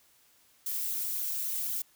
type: noise with flanger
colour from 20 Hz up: violet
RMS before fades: -33 dBFS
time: 0.66-1.82 s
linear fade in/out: 5 ms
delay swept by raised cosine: 0.38 to 2.98 ms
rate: 3.7 Hz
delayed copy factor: -0.6
effects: white hiss -64 dBFS RMS until 1.95 s